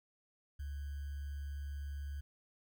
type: tone with sample-and-hold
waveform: sine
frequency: 71.1 Hz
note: C#2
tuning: 45 cents sharp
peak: -39 dBFS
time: 0.59-2.21 s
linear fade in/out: 10 ms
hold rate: 1575 Hz
effects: none